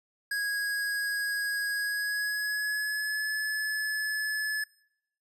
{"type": "tone with pitch glide", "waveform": "square", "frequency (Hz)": [1652, 1721.2], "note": ["G#6", "A6"], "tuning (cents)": [-10, -39], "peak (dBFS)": -29, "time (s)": [0.31, 4.64], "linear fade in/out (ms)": 5, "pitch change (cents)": 71, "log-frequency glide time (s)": [1.71, 3.31], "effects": ["noise-tail reverb RT60 0.8 s tail -23 dB re dry", "resampled to 32000 Hz"]}